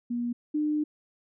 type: tone pair in turn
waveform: sine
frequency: 239.6 / 301.3 Hz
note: A#3 / D4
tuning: +48 / +44 cents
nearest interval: major third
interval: 396 cents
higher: second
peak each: -27 / -24 dBFS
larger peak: second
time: 0.1-0.33 / 0.54-0.84 s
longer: second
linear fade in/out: 10 ms
effects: none